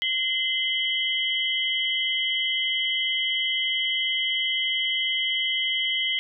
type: tone cluster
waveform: sine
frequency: 2060 / 3011 / 3234 Hz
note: C7 / F#7 / G#7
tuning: -28 / +30 / -47 cents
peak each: -27 dBFS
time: 0.02-6.19 s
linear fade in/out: 0 ms
effects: none